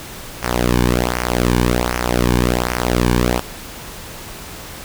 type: tone with flanger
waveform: sawtooth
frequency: 60.7 Hz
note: B1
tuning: 29 cents flat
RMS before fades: -17 dBFS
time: 0.42-3.41 s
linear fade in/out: 20 ms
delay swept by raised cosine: 0.25 to 1.55 ms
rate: 1.3 Hz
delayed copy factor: -0.8
effects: pink hiss -33 dBFS RMS until 4.84 s